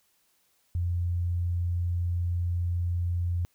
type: tone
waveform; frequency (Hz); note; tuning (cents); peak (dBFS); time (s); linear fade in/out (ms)
sine; 87.31; F2; 0; -25; 0.75-3.45; 0
effects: white hiss -69 dBFS RMS until 3.54 s